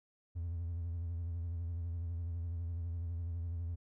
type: tone with vibrato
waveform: triangle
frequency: 84.9 Hz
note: F2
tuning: 48 cents flat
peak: -33 dBFS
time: 0.35-3.76 s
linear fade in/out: 20 ms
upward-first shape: sine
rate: 12 Hz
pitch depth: 62 cents each way
effects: tanh soft clip ceiling -31 dBFS